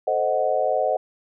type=chord; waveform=sine; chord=A diminished seventh; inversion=none; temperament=equal; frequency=440 / 523.3 / 622.3 / 740 Hz; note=A4 / C5 / Eb5 / Gb5; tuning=0 / 0 / 0 / 0 cents; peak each=-29 / -24 / -23 / -24 dBFS; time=0.07-0.97 s; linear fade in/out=5 ms; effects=none